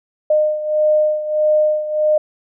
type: beating tone pair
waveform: sine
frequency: 610 / 611.6 Hz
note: D#5 / D#5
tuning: -34 / -30 cents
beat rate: 1.6 Hz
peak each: -14 / -19 dBFS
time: 0.3-2.18 s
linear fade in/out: 5 ms
effects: none